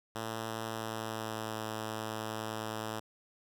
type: tone with pitch glide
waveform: 5% pulse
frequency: 111.8 to 109.75 Hz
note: A2 to A2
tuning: +28 to -4 cents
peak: -25 dBFS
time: 0.15-3 s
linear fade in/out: 10 ms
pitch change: -32 cents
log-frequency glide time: 0.65-1.56 s
effects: none